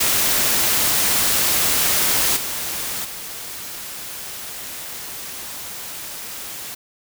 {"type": "noise with level steps", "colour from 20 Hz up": "white", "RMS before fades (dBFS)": [-18, -26, -32], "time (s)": [0, 6.75], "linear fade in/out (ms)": 10, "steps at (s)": [2.36, 3.04], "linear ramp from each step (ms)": 10, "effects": []}